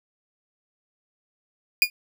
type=tone with exponential decay; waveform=30% pulse; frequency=2432 Hz; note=D#7; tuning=40 cents flat; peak=-8 dBFS; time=1.82-1.9 s; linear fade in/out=1 ms; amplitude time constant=17 ms; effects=none